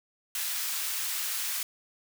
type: high-pass noise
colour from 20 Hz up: white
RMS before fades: -32 dBFS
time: 0.35-1.63 s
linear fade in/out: 2 ms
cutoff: 1300 Hz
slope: 12 dB/octave
effects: none